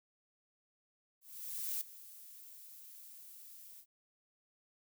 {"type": "noise with ADSR envelope", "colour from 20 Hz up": "violet", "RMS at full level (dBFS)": -37, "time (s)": [1.21, 3.86], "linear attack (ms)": 600, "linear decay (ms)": 8, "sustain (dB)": -17, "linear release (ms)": 77, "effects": []}